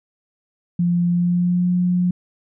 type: tone with pitch glide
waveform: sine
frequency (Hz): 174.1 to 178.89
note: F3 to F3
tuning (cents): -5 to +42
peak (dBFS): -15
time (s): 0.79-2.11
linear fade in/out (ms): 5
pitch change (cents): +47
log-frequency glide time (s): 1.08-1.7
effects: none